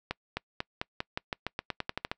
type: accelerating click train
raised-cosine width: 0.3 ms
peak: -15 dBFS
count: 15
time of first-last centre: 0.11-2.115 s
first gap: 260 ms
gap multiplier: 0.9
effects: noise-tail reverb RT60 0.1 s tail -26 dB re dry